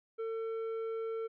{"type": "tone with tanh clipping", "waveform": "sine", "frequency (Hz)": 450, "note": "A4", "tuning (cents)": 39, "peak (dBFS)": -36, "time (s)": [0.18, 1.28], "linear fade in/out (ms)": 20, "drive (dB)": 8, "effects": []}